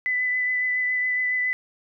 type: tone with vibrato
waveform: sine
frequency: 2000 Hz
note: B6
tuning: 21 cents sharp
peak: -21 dBFS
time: 0.06-1.53 s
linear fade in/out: 0 ms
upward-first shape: triangle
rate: 7.2 Hz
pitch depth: 15 cents each way
effects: none